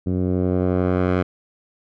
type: tone with low-pass filter sweep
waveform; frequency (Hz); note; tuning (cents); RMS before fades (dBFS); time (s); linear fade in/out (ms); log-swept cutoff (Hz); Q
10% pulse; 91.2; F#2; -24; -20; 0.06-1.23; 10; 260 to 2000; 0.79
effects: none